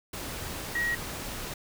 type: tone in noise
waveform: sine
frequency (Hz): 1900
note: A#6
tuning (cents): +33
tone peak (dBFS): -26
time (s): 0.75-0.95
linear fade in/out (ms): 5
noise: pink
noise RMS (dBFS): -37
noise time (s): 0.13-1.54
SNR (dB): +8
effects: none